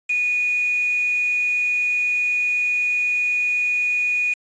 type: tone with quantisation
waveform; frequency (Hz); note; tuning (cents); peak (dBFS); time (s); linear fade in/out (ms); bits
sine; 2463; D#7; -18; -18; 0.09-4.34; 10; 5
effects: resampled to 16000 Hz